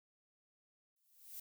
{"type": "noise with exponential growth", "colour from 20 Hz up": "violet", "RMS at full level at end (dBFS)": -45, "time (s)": [0.96, 1.4], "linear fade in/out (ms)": 5, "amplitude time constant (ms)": 95, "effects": []}